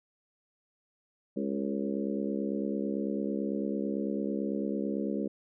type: harmonic tone with a mistuned harmonic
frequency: 69 Hz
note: C#2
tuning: 7 cents flat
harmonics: 3 / 4 / 5 / 6 / 7 / 8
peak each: -33 / -35 / -37 / -39 / -40 / -41 dBFS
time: 1.36-5.28 s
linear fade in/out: 10 ms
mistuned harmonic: 7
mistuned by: -25 cents
effects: none